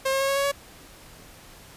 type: tone with pitch steps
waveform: sawtooth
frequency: 534 / 539.6 / 545.2 / 550.9 / 556.7 / 562.5 Hz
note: C5 / C#5 / C#5 / C#5 / C#5 / C#5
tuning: +35 / -47 / -29 / -11 / +7 / +25 cents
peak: -18 dBFS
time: 0.05-0.518 s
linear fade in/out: 10 ms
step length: 78 ms
effects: pink hiss -48 dBFS RMS until 1.76 s + resampled to 32000 Hz